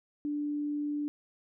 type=tone; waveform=sine; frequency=293.7 Hz; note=D4; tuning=in tune; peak=-30 dBFS; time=0.25-1.08 s; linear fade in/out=0 ms; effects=none